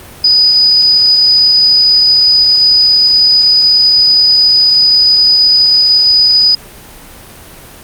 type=tone; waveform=sine; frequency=4968 Hz; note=D#8; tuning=3 cents flat; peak=-4 dBFS; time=0.24-6.55 s; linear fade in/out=5 ms; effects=pink hiss -33 dBFS RMS until 7.83 s + Opus 32 kbps